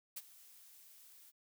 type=noise with ADSR envelope; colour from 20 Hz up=blue; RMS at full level=-42 dBFS; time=0.16-1.32 s; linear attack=12 ms; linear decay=36 ms; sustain=-18 dB; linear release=32 ms; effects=none